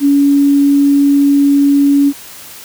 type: tone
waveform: sine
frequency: 282.4 Hz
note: C#4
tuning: 32 cents sharp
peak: -6 dBFS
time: 0-2.13 s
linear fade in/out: 50 ms
effects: white hiss -33 dBFS RMS until 2.64 s